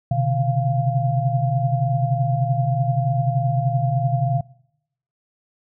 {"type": "tone cluster", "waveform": "sine", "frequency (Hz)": [125.6, 136, 148.9, 694], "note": ["B2", "C#3", "D3", "F5"], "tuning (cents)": [30, -33, 24, -11], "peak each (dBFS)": [-20, -24, -25, -24], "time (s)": [0.11, 4.41], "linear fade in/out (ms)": 5, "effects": ["noise-tail reverb RT60 0.8 s tail -24 dB re dry"]}